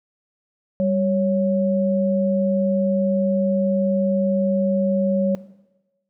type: tone pair together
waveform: sine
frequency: 196 / 554.4 Hz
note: G3 / C#5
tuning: 0 / 0 cents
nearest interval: octave + tritone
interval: 1800 cents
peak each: -20 dBFS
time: 0.8-5.35 s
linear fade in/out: 0 ms
effects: noise-tail reverb RT60 1.0 s tail -17 dB re dry